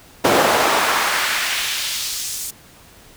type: noise with high-pass filter sweep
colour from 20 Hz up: brown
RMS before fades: -19 dBFS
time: 0.24-2.51 s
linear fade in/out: 10 ms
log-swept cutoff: 430 to 7900 Hz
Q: 1.1
effects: pink hiss -46 dBFS RMS until 3.16 s